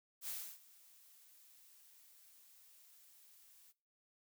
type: noise with ADSR envelope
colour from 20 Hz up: blue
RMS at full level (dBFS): -42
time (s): 0.21-3.73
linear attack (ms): 70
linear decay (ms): 300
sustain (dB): -22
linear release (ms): 30
effects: noise-tail reverb RT60 0.4 s tail -22 dB re dry